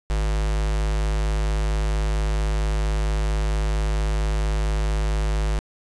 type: tone with notch filter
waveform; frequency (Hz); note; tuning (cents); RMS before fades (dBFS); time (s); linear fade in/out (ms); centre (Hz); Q
square; 52.2; G#1; +10; -22; 0.1-5.59; 0; 230; 1.7
effects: resampled to 22050 Hz + 8-bit